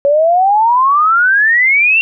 sine exponential sweep, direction up, 556 to 2761 Hz, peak -7 dBFS, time 0.05-2.01 s, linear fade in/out 0 ms, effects none

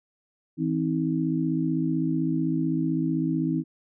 sine tone cluster, 162.1 / 262.4 / 318.2 Hz, E3 / C4 / D#4, -29 / +5 / +39 cents, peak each -27 dBFS, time 0.57-3.64 s, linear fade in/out 50 ms, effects none

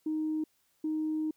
sine tone pair in turn, 311.1 / 311.1 Hz, D#4 / D#4, 0 / 0 cents, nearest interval unison, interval 0 cents, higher neither, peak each -28 dBFS, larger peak neither, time 0.06-0.44 / 0.84-1.31 s, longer second, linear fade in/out 5 ms, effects tanh soft clip ceiling -24 dBFS + white hiss -72 dBFS RMS until 1.36 s

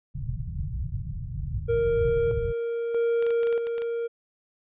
white low-pass noise, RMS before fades -31 dBFS, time 0.14-2.53 s, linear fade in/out 20 ms, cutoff 150 Hz, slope 48 dB/octave
triangle tone with tremolo, 466.2 Hz, A#4, in tune, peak -19 dBFS, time 1.68-4.08 s, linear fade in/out 20 ms, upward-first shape square, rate 0.79 Hz, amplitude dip 45%
clicks, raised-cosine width 0.2 ms, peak -23 dBFS, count 9, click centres 3.225 / 3.266 / 3.306 / 3.432 / 3.471 / 3.527 / 3.67 / 3.781 / 3.82 s
effects resampled to 8000 Hz

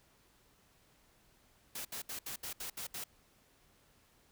white noise bursts, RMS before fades -42 dBFS, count 8, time 1.75-3.04 s, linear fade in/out 5 ms, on 100 ms, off 70 ms, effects pink hiss -68 dBFS RMS until 4.31 s

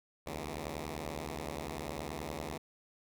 5% pulse beating tone pair, 71 / 80.8 Hz, C#2 / E2, +42 / -34 cents, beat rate 9.8 Hz, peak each -30 / -30 dBFS, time 0.26-2.58 s, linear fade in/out 10 ms, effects none

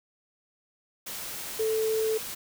sine tone in noise, 440 Hz, A4, in tune, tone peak -24 dBFS, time 1.59-2.18 s, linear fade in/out 10 ms, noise white, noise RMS -37 dBFS, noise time 1.06-2.35 s, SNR +10 dB, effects none

